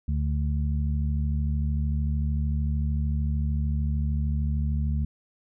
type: harmonic tone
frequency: 73.3 Hz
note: D2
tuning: 3 cents flat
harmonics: 1 / 2 / 3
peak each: -24 / -30 / -34 dBFS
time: 0.08-5.05 s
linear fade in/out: 5 ms
effects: none